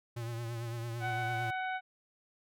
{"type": "tone with vibrato", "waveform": "square", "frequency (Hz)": 116.8, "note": "A#2", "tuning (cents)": 4, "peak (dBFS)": -37, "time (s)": [0.16, 1.51], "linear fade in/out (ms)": 10, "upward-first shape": "triangle", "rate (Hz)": 8.9, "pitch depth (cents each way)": 54}
{"type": "harmonic tone", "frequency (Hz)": 748, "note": "F#5", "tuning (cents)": 19, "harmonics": [1, 2, 3, 4, 5], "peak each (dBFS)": [-35, -38, -43, -53, -54], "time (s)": [1, 1.81], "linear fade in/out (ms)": 50}
{"effects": []}